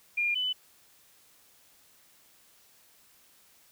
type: tone pair in turn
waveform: sine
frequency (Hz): 2410 / 3003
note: D7 / F#7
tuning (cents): +44 / +25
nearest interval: major third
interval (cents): 381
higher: second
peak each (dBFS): -25 / -27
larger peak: first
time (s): 0.17-0.35 / 0.35-0.53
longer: neither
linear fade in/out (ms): 10
effects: white hiss -61 dBFS RMS until 3.71 s